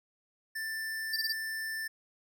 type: tone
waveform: square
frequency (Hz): 1773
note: A6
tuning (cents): +13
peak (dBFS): -35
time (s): 0.55-1.88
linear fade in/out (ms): 10
type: tone bursts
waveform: square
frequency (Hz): 4699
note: D8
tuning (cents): 0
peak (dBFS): -30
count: 4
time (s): 1.13-1.325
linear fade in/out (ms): 5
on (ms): 33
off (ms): 21
effects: none